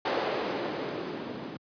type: noise with low-pass filter sweep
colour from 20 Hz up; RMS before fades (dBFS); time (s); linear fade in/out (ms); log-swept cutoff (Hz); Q
violet; -33; 0.05-1.57; 5; 540 to 220; 1.4
effects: high-pass 100 Hz 12 dB/octave + resampled to 11025 Hz